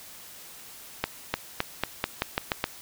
accelerating click train, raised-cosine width 0.3 ms, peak -8 dBFS, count 9, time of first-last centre 1.04-2.641 s, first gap 300 ms, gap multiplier 0.88, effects white hiss -46 dBFS RMS until 2.81 s

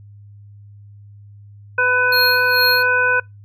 harmonic tone, 499.5 Hz, B4, 20 cents sharp, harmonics 1 / 2 / 3 / 5, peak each -22 / -23 / -14 / -24 dBFS, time 1.78-3.2 s, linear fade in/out 5 ms
square tone with tremolo, 4263 Hz, C8, 32 cents sharp, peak -15 dBFS, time 2.12-2.83 s, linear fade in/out 5 ms, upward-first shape sine, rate 2.3 Hz, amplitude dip 85%
effects noise-tail reverb RT60 0.2 s tail -26 dB re dry + added 102 Hz sine -39 dBFS peak until 3.44 s

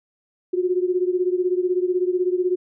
sine beating tone pair, 358.4 / 374.4 Hz, F4 / F#4, +45 / +20 cents, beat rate 16 Hz, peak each -20 / -23 dBFS, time 0.53-2.56 s, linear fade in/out 10 ms, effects none

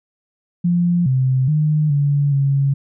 sine tone with pitch steps, 174.4 / 130.4 / 152.4 / 143.1 / 138.6 Hz, F3 / C3 / D#3 / D3 / C#3, -2 / -5 / -36 / -45 / 0 cents, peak -13 dBFS, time 0.64-2.74 s, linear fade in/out 10 ms, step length 420 ms, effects none

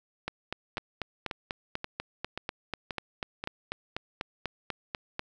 two click trains, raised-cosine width 0.3 ms, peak -16 / -18 dBFS, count 21 / 6, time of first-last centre 0.28-5.194 / 0.78-3.44 s, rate 4.07 / 1.88 Hz, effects none

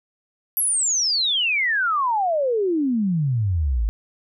sine exponential sweep, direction down, 11840 to 49.93 Hz, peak -18 dBFS, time 0.57-3.89 s, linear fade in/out 0 ms, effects none

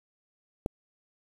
click, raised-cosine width 2 ms, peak -15 dBFS, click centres 0.661 s, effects 7-bit

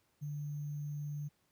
sine tone with sample-and-hold, 146.83 Hz, D3, in tune, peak -37 dBFS, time 0.21-1.29 s, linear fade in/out 20 ms, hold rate 6300 Hz, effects pink hiss -75 dBFS RMS until 1.51 s + high-pass 60 Hz 12 dB/octave

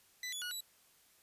20% pulse tone with pitch steps, 1994 / 3420 / 1456 / 3932 Hz, B6 / A7 / F#6 / B7, +16 / -50 / -28 / -8 cents, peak -34 dBFS, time 0.23-0.606 s, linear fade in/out 2 ms, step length 94 ms, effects white hiss -67 dBFS RMS until 1.22 s + resampled to 32000 Hz

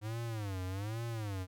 square tone with vibrato, 103.83 Hz, G#2, in tune, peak -37 dBFS, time 0.01-1.47 s, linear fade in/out 50 ms, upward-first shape sine, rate 1.2 Hz, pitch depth 210 cents each way, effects none

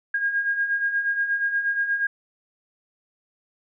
sine beating tone pair, 1620 / 1628.4 Hz, G#6 / G#6, -43 / -35 cents, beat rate 8.4 Hz, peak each -29 / -22 dBFS, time 0.14-2.07 s, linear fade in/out 5 ms, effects none

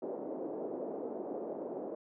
pink band-pass noise, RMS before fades -40 dBFS, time 0.02-1.95 s, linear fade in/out 5 ms, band 290 to 620 Hz, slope 24 dB/octave, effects none

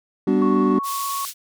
triangle chord, G major seventh, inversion none, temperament equal with one note detuned, 196 / 246.9 / 293.7 / 376.5 Hz, G3 / B3 / D4 / F#4, 0 / 0 / 0 / +30 cents, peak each -19 dBFS, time 0.27-0.79 s, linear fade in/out 5 ms
sine tone with vibrato, 1108.7 Hz, C#6, in tune, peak -24 dBFS, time 0.42-1.25 s, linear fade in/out 0 ms, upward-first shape square, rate 16 Hz, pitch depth 8 cents each way
white band-pass noise, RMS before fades -31 dBFS, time 0.83-1.34 s, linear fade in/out 50 ms, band 3000 to 16000 Hz, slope 12 dB/octave
effects none

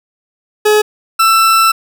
40% pulse tone pair in turn, 423.8 / 1332.3 Hz, G#4 / E6, +35 / +18 cents, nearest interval octave + minor sixth, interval 1983 cents, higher second, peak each -6 dBFS, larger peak neither, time 0.65-0.82 / 1.19-1.72 s, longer second, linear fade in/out 10 ms, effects none

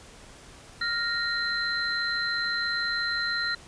sine tone cluster, 1398 / 1861 / 4087 Hz, F6 / A#6 / C8, +1 / -3 / -41 cents, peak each -30 dBFS, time 0.81-3.55 s, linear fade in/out 5 ms, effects pink hiss -49 dBFS RMS until 3.67 s + resampled to 22050 Hz

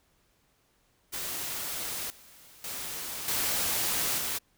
white noise with level steps, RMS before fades -35 / -54 / -37 / -29 / -32 dBFS, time 1.12-4.39 s, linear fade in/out 20 ms, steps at 2.1 / 2.64 / 3.28 / 4.18 s, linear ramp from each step 2 ms, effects pink hiss -69 dBFS RMS until 4.57 s

